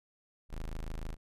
35% pulse tone, 26.64 Hz, G#0, 45 cents sharp, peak -35 dBFS, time 0.49-1.17 s, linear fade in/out 50 ms, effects resampled to 32000 Hz

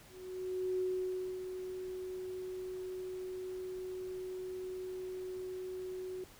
sine tone with ADSR envelope, 370 Hz, F#4, in tune, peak -31 dBFS, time 0.08-6.24 s, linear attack 710 ms, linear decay 600 ms, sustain -8 dB, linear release 3 ms, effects pink hiss -58 dBFS RMS until 6.39 s

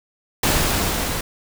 pink noise with level ramp, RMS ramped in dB -17 to -25 dBFS, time 0.43-1.21 s, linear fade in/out 5 ms, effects none

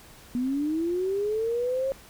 sine linear sweep, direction up, 240 to 544 Hz, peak -24 dBFS, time 0.35-1.92 s, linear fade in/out 0 ms, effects pink hiss -50 dBFS RMS until 2.09 s

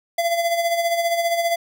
square tone with tremolo, 680 Hz, F5, 46 cents flat, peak -17 dBFS, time 0.18-1.56 s, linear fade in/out 5 ms, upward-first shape sine, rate 15 Hz, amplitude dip 55%, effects none

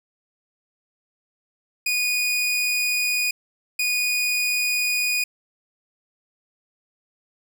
sawtooth tone pair in turn, 2466 / 2466 Hz, D#7 / D#7, -16 / -16 cents, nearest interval unison, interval 0 cents, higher neither, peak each -17 dBFS, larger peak neither, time 1.86-3.31 / 3.79-5.24 s, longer neither, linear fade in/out 5 ms, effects none

